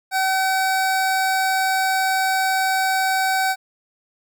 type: tone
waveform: 25% pulse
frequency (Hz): 762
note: G5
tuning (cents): -49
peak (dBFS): -14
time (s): 0.11-3.56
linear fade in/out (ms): 50
effects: none